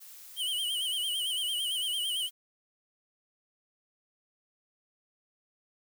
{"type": "noise", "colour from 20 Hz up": "blue", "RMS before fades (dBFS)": -49, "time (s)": [0, 2.31], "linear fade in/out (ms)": 20}
{"type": "tone with vibrato", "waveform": "square", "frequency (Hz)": 3050, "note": "G7", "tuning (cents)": -48, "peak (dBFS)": -30, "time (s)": [0.36, 2.3], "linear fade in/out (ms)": 50, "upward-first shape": "sine", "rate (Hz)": 8.9, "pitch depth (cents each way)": 90}
{"effects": []}